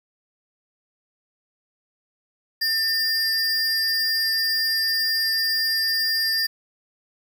square tone pair together, 1799 / 4803 Hz, A6 / D8, +38 / +38 cents, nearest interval octave + perfect fourth, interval 1700 cents, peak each -26 / -22 dBFS, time 2.61-6.47 s, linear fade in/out 10 ms, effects 8-bit

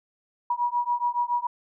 sine beating tone pair, 961 / 968.1 Hz, B5 / B5, -48 / -35 cents, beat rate 7.1 Hz, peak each -26 dBFS, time 0.5-1.47 s, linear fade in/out 5 ms, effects none

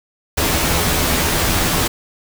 pink noise with comb filter, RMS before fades -17 dBFS, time 0.37-1.88 s, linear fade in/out 10 ms, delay 12 ms, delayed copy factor +0.55, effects none

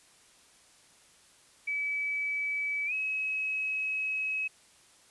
sine tone with pitch glide, 2293 to 2559 Hz, D7 to D#7, -42 to +48 cents, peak -29 dBFS, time 1.67-4.48 s, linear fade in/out 10 ms, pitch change +190 cents, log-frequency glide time 2.86-2.93 s, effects white hiss -60 dBFS RMS until 5.1 s + resampled to 24000 Hz

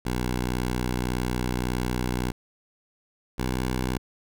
10% pulse tone pair in turn, 61.74 / 63.07 Hz, B1 / B1, 0 / +37 cents, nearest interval unison, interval 37 cents, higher second, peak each -17 dBFS, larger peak neither, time 0.05-2.32 / 3.38-3.98 s, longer first, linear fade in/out 10 ms, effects none

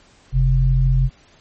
sine tone pair together, 43.61 / 130.81 Hz, F1 / C3, -2 / 0 cents, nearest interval octave + perfect fifth, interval 1902 cents, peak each -15 dBFS, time 0.32-1.1 s, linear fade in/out 50 ms, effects pink hiss -52 dBFS RMS until 1.4 s + MP3 32 kbps

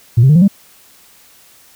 sine tone with pitch steps, 116.54 / 133.1 / 152.01 / 173.61 / 198.27 Hz, A#2 / C3 / D#3 / F3 / G3, 0 / +30 / -40 / -10 / +20 cents, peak -3 dBFS, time 0.17-0.48 s, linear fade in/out 10 ms, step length 62 ms, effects tanh soft clip ceiling -2 dBFS + white hiss -46 dBFS RMS until 1.75 s

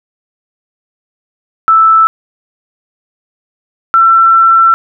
sine tone pair in turn, 1318.5 / 1343.9 Hz, E6 / E6, 0 / +33 cents, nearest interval unison, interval 33 cents, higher second, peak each -3 dBFS, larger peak neither, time 1.68-2.07 / 3.94-4.74 s, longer second, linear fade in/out 0 ms, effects none

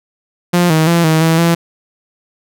sawtooth tone with pitch steps, 175.7 / 158.4 / 169.7 / 158.8 / 162.9 / 168.6 Hz, F3 / D#3 / F3 / D#3 / E3 / E3, +11 / +31 / -49 / +36 / -20 / +39 cents, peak -5 dBFS, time 0.53-1.55 s, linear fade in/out 10 ms, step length 170 ms, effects none

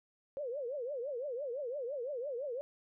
sine tone with vibrato, 526 Hz, C5, 9 cents sharp, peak -36 dBFS, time 0.37-2.61 s, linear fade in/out 0 ms, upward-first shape triangle, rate 5.9 Hz, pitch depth 260 cents each way, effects none

